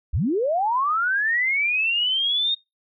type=linear sweep; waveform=sine; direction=up; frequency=44.29 to 3716 Hz; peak=-19 dBFS; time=0.13-2.55 s; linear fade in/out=10 ms; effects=noise-tail reverb RT60 0.2 s tail -22 dB re dry